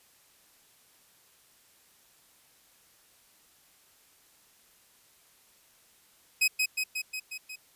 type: tone with echo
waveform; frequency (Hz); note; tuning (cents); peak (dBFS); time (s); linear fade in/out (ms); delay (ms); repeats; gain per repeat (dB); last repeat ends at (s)
sawtooth; 2530; D#7; +28; -18; 6.41-6.48; 10; 180; 6; -3; 7.56
effects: white hiss -62 dBFS RMS until 7.75 s + resampled to 32000 Hz